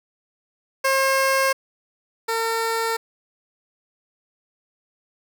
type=tone pair in turn; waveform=15% pulse; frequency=536 / 454 Hz; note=C5 / A#4; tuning=+42 / -46 cents; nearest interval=minor third; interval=288 cents; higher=first; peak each=-11 / -15 dBFS; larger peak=first; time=0.84-1.53 / 2.28-2.97 s; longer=neither; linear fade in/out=10 ms; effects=none